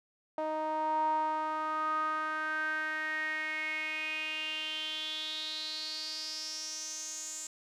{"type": "tone with band-pass filter sweep", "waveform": "sawtooth", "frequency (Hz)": 311.1, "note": "D#4", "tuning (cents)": 0, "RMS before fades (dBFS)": -35, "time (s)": [0.38, 7.47], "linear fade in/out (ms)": 2, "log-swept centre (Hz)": [750, 7300], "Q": 7.3, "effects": []}